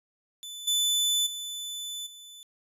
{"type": "tone with level steps", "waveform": "sawtooth", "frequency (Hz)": 3500, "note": "A7", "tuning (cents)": -10, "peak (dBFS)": [-35, -20, -31, -42], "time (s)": [0.43, 2.43], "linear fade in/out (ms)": 0, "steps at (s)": [0.67, 1.26, 2.06], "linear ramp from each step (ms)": 10, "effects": ["resampled to 32000 Hz"]}